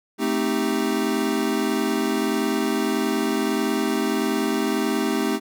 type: chord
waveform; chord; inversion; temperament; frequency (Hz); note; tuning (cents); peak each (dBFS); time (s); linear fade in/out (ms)
square; A half-diminished seventh; none; equal; 220 / 261.6 / 311.1 / 392; A3 / C4 / Eb4 / G4; 0 / 0 / 0 / 0; -27; 0.18-5.4; 50
effects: none